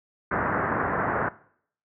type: low-pass noise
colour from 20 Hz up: white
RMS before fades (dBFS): -26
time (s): 0.31-1.29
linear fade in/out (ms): 5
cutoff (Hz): 1700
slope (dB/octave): 48
effects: noise-tail reverb RT60 0.6 s tail -19 dB re dry + high-pass 80 Hz 12 dB/octave